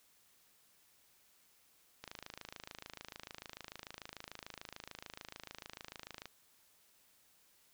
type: click train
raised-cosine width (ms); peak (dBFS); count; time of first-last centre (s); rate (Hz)
0.2; -28; 114; 2.04-6.256; 26.8
effects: white hiss -69 dBFS RMS until 7.73 s